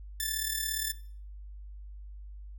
5% pulse tone with amplitude modulation, 1760 Hz, A6, in tune, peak -17 dBFS, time 0.2-0.92 s, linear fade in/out 2 ms, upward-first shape sine, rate 37.3 Hz, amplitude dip 60%, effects noise-tail reverb RT60 0.5 s tail -20 dB re dry + added 50 Hz sine -42 dBFS peak until 2.58 s

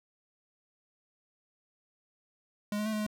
square tone with pitch steps, 207.5 / 211.1 / 218.2 / 213.1 / 211.9 Hz, G#3 / G#3 / A3 / G#3 / G#3, -1 / +29 / -14 / +45 / +35 cents, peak -31 dBFS, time 2.72-3.065 s, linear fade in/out 2 ms, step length 69 ms, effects none

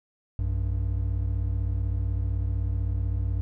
triangle tone pair together, 60.11 / 96 Hz, B1 / G2, -46 / -36 cents, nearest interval minor sixth, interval 810 cents, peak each -25 dBFS, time 0.39-3.41 s, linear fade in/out 0 ms, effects none

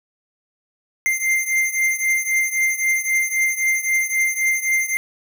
square beating tone pair, 2093 / 2096.8 Hz, C7 / C7, 0 / +3 cents, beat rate 3.8 Hz, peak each -20 / -23 dBFS, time 1.06-4.97 s, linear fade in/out 0 ms, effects none

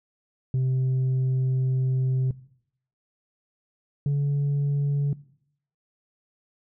sine tone pair in turn, 130 / 142.43 Hz, C3 / C#3, -11 / +47 cents, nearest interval major second, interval 158 cents, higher second, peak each -18 dBFS, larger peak neither, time 0.54-2.31 / 4.06-5.13 s, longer first, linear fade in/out 2 ms, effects noise-tail reverb RT60 0.7 s tail -21 dB re dry + tanh soft clip ceiling -20 dBFS

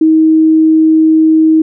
sine tone, 317 Hz, D#4, 32 cents sharp, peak -4 dBFS, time 0.01-1.62 s, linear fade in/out 5 ms, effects none

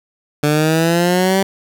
15% pulse exponential sweep, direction up, 146.83 to 195.5 Hz, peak -6 dBFS, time 0.43-1.43 s, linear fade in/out 5 ms, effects none

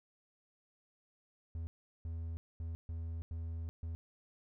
triangle tone bursts at uneven times, 82.3 Hz, E2, 2 cents flat, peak -36 dBFS, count 6, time 1.55-1.67 / 2.05-2.37 / 2.6-2.75 / 2.89-3.22 / 3.31-3.69 / 3.83-3.95 s, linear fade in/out 0 ms, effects none

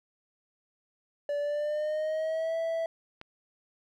triangle tone with pitch glide, 579 to 657.5 Hz, D5 to E5, -25 to -5 cents, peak -26 dBFS, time 1.29-2.86 s, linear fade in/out 2 ms, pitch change +220 cents, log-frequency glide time 1.39-2.57 s
click, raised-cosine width 0.3 ms, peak -27 dBFS, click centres 3.214 s
effects none

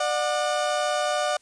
30% pulse tone pair together, 597 / 730.6 Hz, D5 / F#5, +28 / -22 cents, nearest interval minor third, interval 350 cents, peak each -22 / -24 dBFS, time 0-1.37 s, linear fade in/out 5 ms, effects white hiss -60 dBFS RMS until 1.41 s + resampled to 22050 Hz

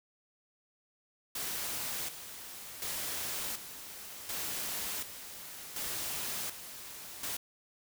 white noise with tremolo, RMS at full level -37 dBFS, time 1.35-7.37 s, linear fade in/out 5 ms, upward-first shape square, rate 0.68 Hz, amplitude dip 65%, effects none

